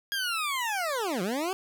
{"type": "linear two-way sweep", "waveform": "20% pulse", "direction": "down then up", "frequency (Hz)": [1646, 170, 392.1], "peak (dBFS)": -23, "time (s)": [0.12, 1.53], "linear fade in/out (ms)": 0, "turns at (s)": 1.22, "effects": []}